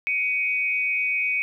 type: tone pair together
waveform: sine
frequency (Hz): 2248 / 2500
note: C#7 / D#7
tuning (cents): +24 / +8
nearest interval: major second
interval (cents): 184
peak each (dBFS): -24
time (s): 0.07-1.42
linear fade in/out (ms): 0
effects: 10-bit